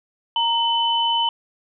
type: tone pair together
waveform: sine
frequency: 929 / 3020 Hz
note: A#5 / F#7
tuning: -6 / +35 cents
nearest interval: octave + minor sixth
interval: 2041 cents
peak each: -20 dBFS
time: 0.36-1.29 s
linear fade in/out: 2 ms
effects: none